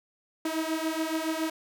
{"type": "beating tone pair", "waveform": "sawtooth", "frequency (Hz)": [316.1, 323.2], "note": ["D#4", "E4"], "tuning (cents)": [27, -34], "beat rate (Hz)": 7.1, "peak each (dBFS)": -27, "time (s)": [0.45, 1.5], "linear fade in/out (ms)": 5, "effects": []}